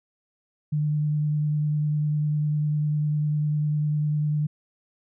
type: tone with vibrato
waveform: sine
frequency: 150 Hz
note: D3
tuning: 37 cents sharp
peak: -21 dBFS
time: 0.72-4.47 s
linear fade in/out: 10 ms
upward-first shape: triangle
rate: 10 Hz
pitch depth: 16 cents each way
effects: none